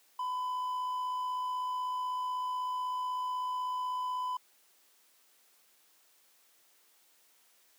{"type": "tone with amplitude modulation", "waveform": "triangle", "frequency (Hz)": 1004, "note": "B5", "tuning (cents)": 28, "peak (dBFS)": -29, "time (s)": [0.19, 4.37], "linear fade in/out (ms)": 5, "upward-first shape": "sine", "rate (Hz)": 56.1, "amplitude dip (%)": 25, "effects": ["white hiss -66 dBFS RMS until 7.78 s", "high-pass 300 Hz 12 dB/octave"]}